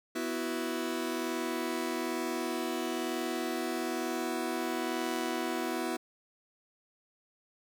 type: chord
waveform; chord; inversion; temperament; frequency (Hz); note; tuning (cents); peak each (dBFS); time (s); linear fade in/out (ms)
sawtooth; B suspended fourth; none; just; 246.9 / 329.3 / 370.4; B3 / E4 / F#4; 0 / -2 / +2; -33 / -31 / -33; 0.15-5.97; 10
effects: none